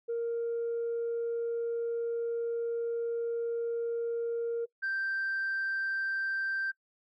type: tone pair in turn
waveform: sine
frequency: 466.2 / 1568.1 Hz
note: A#4 / G6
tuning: 0 / 0 cents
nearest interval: octave + major sixth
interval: 2100 cents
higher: second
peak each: -28 dBFS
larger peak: neither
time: 0.08-4.66 / 4.82-6.72 s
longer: first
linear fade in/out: 20 ms
effects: noise-tail reverb RT60 0.1 s tail -22 dB re dry + tanh soft clip ceiling -27 dBFS